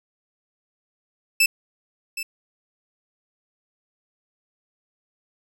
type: tone with echo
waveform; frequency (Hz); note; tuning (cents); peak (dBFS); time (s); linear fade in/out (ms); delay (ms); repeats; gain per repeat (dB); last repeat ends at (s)
sawtooth; 2637; E7; 0; -11; 1.4-1.46; 5; 770; 1; -13; 2.23
effects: none